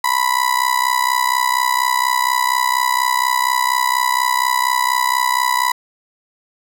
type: tone with amplitude modulation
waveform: 35% pulse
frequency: 987.8 Hz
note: B5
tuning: in tune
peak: -9 dBFS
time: 0.04-5.72 s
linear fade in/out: 5 ms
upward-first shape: sine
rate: 64.2 Hz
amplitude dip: 85%
effects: none